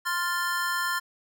square chord, F major, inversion second, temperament equal, 1046.5 / 1396.9 / 1760 Hz, C6 / F6 / A6, 0 / 0 / 0 cents, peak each -31 dBFS, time 0.05-1 s, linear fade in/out 20 ms, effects none

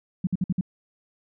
sine tone bursts, 182.7 Hz, F#3, 22 cents flat, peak -20 dBFS, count 5, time 0.24-0.611 s, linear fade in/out 5 ms, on 31 ms, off 54 ms, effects none

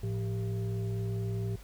sine tone with frequency modulation, 109.6 Hz, A2, 6 cents flat, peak -30 dBFS, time 0.03-1.56 s, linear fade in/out 5 ms, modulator 284 Hz, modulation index 0.66, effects added 50 Hz sine -47 dBFS peak until 1.63 s + pink hiss -56 dBFS RMS until 1.63 s

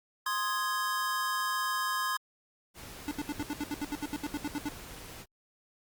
square chord, Ab major, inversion first, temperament equal, 1046.5 / 1244.5 / 1661.2 Hz, C6 / Eb6 / Ab6, 0 / 0 / 0 cents, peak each -33 / -37 / -35 dBFS, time 0.26-2.17 s, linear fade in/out 5 ms
pink noise, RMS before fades -46 dBFS, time 2.74-5.26 s, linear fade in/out 50 ms
square tone bursts, 293.7 Hz, D4, in tune, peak -32 dBFS, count 16, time 3.08-4.687 s, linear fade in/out 0 ms, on 32 ms, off 73 ms
square tone with exponential growth, 97.2 Hz, G2, 14 cents flat, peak -38 dBFS, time 3.29-3.41 s, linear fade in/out 0 ms, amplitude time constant 24 ms
effects Opus 48 kbps

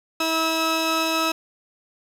15% pulse tone pair together, 323.2 / 1296.5 Hz, E4 / E6, -34 / -29 cents, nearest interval 2 octaves, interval 2405 cents, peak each -17 dBFS, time 0.2-1.32 s, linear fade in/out 5 ms, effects low-pass 12000 Hz 12 dB/octave + 7-bit

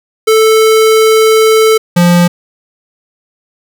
square tone pair in turn, 440 / 174.82 Hz, A4 / F3, 0 / +2 cents, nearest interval octave + major third, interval 1598 cents, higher first, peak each -5 / -5 dBFS, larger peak neither, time 0.27-1.78 / 1.96-2.28 s, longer first, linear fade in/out 10 ms, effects none

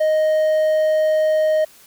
triangle tone, 622.3 Hz, D#5, in tune, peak -12 dBFS, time 0-1.65 s, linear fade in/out 10 ms, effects white hiss -48 dBFS RMS until 1.86 s

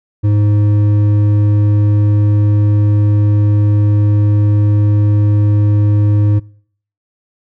sine tone with hard clipping, 103.83 Hz, G#2, in tune, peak -10 dBFS, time 0.23-6.4 s, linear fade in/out 20 ms, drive 7 dB, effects noise-tail reverb RT60 0.6 s tail -25 dB re dry

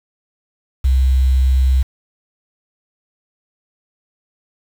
sine tone with quantisation, 65.3 Hz, C2, 3 cents flat, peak -10 dBFS, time 0.84-1.83 s, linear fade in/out 10 ms, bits 6, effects none

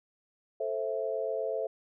sine chord, A minor, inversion none, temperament just, 440 / 528 / 660 Hz, A4 / C5 / E5, 0 / +16 / +2 cents, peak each -34 dBFS, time 0.6-1.67 s, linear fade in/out 5 ms, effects none

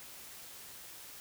silence, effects white hiss -50 dBFS RMS until 1.2 s

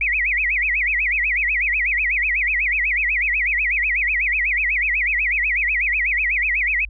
sine tone with vibrato, 2217 Hz, C#7, in tune, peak -17 dBFS, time 0.01-6.85 s, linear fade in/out 2 ms, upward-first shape sine, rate 8.1 Hz, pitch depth 270 cents each way, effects added 50 Hz sine -33 dBFS peak until 6.89 s

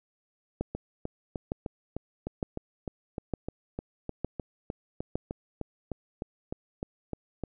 two click trains, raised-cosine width 2 ms, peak -20 / -16 dBFS, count 23 / 6, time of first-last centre 0.75-7.437 / 0.61-5.155 s, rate 3.29 / 1.1 Hz, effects none

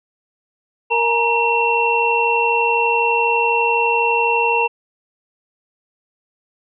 sine tone cluster, 465.2 / 848 / 940 / 2716 Hz, A#4 / G#5 / A#5 / F7, -4 / +36 / +14 / -49 cents, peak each -20 / -25 / -18 / -18 dBFS, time 0.9-4.68 s, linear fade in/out 20 ms, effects none

